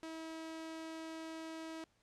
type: tone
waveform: sawtooth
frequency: 322.3 Hz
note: E4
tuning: 39 cents flat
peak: -40 dBFS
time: 0.03-1.84 s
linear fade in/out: 0 ms
effects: pink hiss -75 dBFS RMS until 2.02 s + low-pass 8000 Hz 12 dB/octave